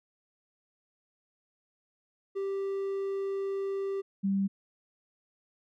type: tone pair in turn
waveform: triangle / sine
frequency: 391.9 / 195.95 Hz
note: G4 / G3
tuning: 0 / 0 cents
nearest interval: octave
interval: 1200 cents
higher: first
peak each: -28 / -25 dBFS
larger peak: second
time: 2.35-4.02 / 4.23-4.48 s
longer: first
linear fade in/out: 20 ms
effects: none